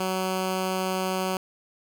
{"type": "tone", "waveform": "10% pulse", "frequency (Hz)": 187.2, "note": "F#3", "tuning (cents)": 20, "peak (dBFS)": -17, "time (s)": [0, 1.37], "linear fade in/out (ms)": 2, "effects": []}